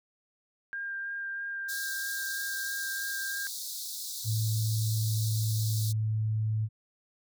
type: tone with vibrato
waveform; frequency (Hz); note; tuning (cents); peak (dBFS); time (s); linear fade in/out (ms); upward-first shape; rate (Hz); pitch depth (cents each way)
sine; 1600; G6; +35; -33; 0.73-3.47; 0; sine; 3.1; 11
type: high-pass noise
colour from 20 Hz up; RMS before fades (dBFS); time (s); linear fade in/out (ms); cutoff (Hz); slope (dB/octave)
pink; -38; 1.68-5.93; 20; 3700; 96
type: tone with pitch glide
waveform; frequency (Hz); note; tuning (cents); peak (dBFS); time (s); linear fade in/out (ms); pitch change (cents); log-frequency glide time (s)
sine; 110 to 108.99; A2 to A2; 0 to -16; -26; 4.24-6.69; 50; -16; 4.68-5.88
effects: none